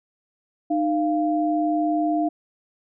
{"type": "tone pair together", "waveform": "sine", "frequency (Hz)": [306, 693], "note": ["D#4", "F5"], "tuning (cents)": [-29, -14], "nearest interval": "octave + major second", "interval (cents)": 1415, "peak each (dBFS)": [-21, -23], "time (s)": [0.7, 2.29], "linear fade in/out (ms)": 10, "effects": []}